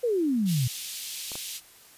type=exponential sweep; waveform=sine; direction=down; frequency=510 to 116.54 Hz; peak=-22 dBFS; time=0.03-0.68 s; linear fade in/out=10 ms
type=high-pass noise; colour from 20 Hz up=pink; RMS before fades=-36 dBFS; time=0.45-1.61 s; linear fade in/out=50 ms; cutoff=2900 Hz; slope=24 dB/octave
type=clicks; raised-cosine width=1 ms; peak=-28 / -25 dBFS; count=2; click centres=1.318 / 1.355 s
effects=white hiss -53 dBFS RMS until 1.97 s + resampled to 32000 Hz